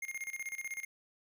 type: tone with tremolo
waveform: square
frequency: 2132 Hz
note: C7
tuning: 32 cents sharp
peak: -37 dBFS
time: 0.02-0.85 s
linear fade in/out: 5 ms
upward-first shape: square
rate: 16 Hz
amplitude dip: 80%
effects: none